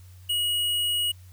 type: tone with hard clipping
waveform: sine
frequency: 2900 Hz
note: F#7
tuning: 35 cents flat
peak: -24 dBFS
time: 0.29-1.12 s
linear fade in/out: 10 ms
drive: 16 dB
effects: added 91 Hz sine -45 dBFS peak until 1.32 s + white hiss -59 dBFS RMS until 1.32 s